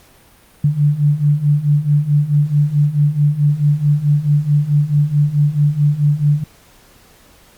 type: beating tone pair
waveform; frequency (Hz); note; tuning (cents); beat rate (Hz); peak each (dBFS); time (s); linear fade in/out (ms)
sine; 144.1 / 148.7; D3 / D3; -33 / +22; 4.6; -16 / -13; 0.64-6.44; 5
effects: pink hiss -48 dBFS RMS until 7.57 s + Opus 48 kbps